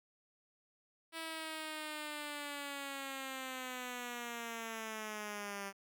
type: linear sweep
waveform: 5% pulse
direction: down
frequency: 327.6 to 196 Hz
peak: -30 dBFS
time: 1.12-5.73 s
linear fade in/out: 50 ms
effects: none